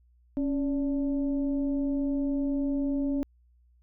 sine tone with frequency modulation, 277.2 Hz, C#4, in tune, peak -25 dBFS, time 0.37-3.23 s, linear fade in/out 0 ms, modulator 302 Hz, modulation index 0.48, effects added 60 Hz sine -59 dBFS peak until 3.82 s

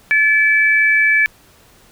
sine tone pair together, 1729 / 2308 Hz, A6 / D7, -31 / -31 cents, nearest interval perfect fourth, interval 500 cents, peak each -13 dBFS, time 0.11-1.26 s, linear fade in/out 0 ms, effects pink hiss -49 dBFS RMS until 1.91 s

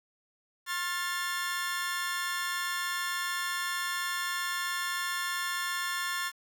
sawtooth chord, F major, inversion second, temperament equal with one note detuned, 1073.4 / 1396.9 / 1760 Hz, C6 / F6 / A6, +44 / 0 / 0 cents, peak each -32 / -34 / -30 dBFS, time 0.66-6.32 s, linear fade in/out 50 ms, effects 9-bit

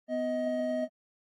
triangle tone pair together, 249.9 / 629.7 Hz, B3 / D#5, +21 / +21 cents, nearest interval octave + major third, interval 1600 cents, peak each -31 / -28 dBFS, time 0.08-0.88 s, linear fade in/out 50 ms, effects AAC 32 kbps

